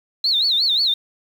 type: tone with vibrato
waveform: sine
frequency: 3997 Hz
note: B7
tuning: 20 cents sharp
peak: -15 dBFS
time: 0.24-0.94 s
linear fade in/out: 5 ms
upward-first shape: sine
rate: 5.6 Hz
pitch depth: 200 cents each way
effects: 7-bit